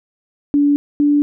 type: tone pair in turn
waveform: sine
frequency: 288 / 291.2 Hz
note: D4 / D4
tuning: -34 / -15 cents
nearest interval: unison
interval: 19 cents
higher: second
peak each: -10 dBFS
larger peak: neither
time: 0.54-0.76 / 1-1.22 s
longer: neither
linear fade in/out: 0 ms
effects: none